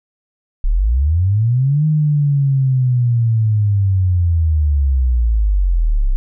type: linear two-way sweep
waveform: sine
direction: up then down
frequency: 31 to 155.56 to 31 Hz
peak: -11 dBFS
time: 0.64-6.16 s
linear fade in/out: 0 ms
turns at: 1.86 s
effects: none